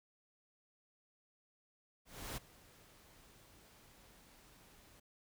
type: noise with ADSR envelope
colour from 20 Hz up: pink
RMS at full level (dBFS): -43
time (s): 2.05-5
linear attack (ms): 320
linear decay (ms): 15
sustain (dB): -20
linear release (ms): 6
effects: none